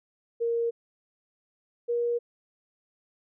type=tone pair in turn; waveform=sine; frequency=466.2 / 475.2 Hz; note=A#4 / A#4; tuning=0 / +33 cents; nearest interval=unison; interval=33 cents; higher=second; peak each=-24 dBFS; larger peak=neither; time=0.4-0.71 / 1.88-2.19 s; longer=neither; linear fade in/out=20 ms; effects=none